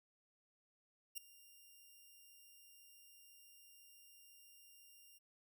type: tone with ADSR envelope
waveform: 5% pulse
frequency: 2794 Hz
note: F7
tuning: in tune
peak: -31 dBFS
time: 1.15-5.19 s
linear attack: 26 ms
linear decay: 5 ms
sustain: -21 dB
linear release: 21 ms
effects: none